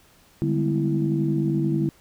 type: tone cluster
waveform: sine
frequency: 147.2 / 197.1 / 208.4 / 250 / 329.9 Hz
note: D3 / G3 / G#3 / B3 / E4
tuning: +4 / +10 / +6 / +21 / +1 cents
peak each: -23 / -29 / -30 / -30 / -24 dBFS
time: 0.42-1.89 s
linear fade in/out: 0 ms
effects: tanh soft clip ceiling -10 dBFS + pink hiss -56 dBFS RMS until 2 s